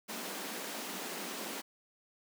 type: high-pass noise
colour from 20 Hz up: pink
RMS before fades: -41 dBFS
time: 0.08-1.62 s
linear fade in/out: 20 ms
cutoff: 180 Hz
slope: 96 dB/octave
effects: none